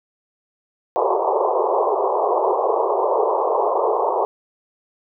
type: band-pass noise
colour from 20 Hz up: pink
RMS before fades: -19 dBFS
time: 0.96-4.25 s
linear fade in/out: 0 ms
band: 370 to 1100 Hz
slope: 96 dB/octave
effects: none